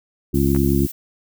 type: harmonic tone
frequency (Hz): 69.3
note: C#2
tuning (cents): 0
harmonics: 1 / 2 / 3 / 4 / 5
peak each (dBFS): -21 / -21 / -21 / -21 / -21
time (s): 0.33-0.87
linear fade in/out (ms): 20
type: noise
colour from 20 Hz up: violet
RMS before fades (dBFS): -32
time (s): 0.34-0.92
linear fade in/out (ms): 10
type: clicks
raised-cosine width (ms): 0.5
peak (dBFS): -18 / -19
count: 2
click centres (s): 0.549 / 0.563
effects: none